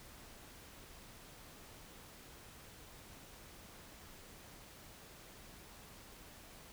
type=silence; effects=pink hiss -56 dBFS RMS until 6.72 s